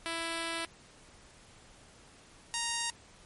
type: tone pair in turn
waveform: 5% pulse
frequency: 331.5 / 932.8 Hz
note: E4 / A#5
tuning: +10 / +1 cents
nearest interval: octave + tritone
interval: 1791 cents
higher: second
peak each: -22 / -19 dBFS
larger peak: second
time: 0.06-0.65 / 2.54-2.9 s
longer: first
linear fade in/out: 0 ms
effects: pink hiss -57 dBFS RMS until 3.25 s + MP3 48 kbps